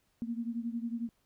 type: beating tone pair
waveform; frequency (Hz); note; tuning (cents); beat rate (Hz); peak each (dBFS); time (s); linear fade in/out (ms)
sine; 230 / 241; A#3 / B3; -23 / -42; 11; -35 / -38; 0.22-1.09; 0
effects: pink hiss -74 dBFS RMS until 1.25 s